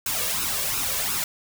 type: noise with flanger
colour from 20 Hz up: white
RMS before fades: -26 dBFS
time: 0.06-1.24 s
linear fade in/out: 2 ms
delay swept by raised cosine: 0.75 to 1.85 ms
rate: 2.8 Hz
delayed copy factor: +0.65
effects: none